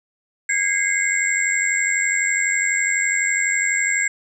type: tone cluster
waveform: sine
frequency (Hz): 1640 / 2063 / 2155 / 7600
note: G#6 / C7 / C#7 / A#8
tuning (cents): -22 / -25 / -49 / +33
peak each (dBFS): -23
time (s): 0.49-4.08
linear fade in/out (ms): 5
effects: none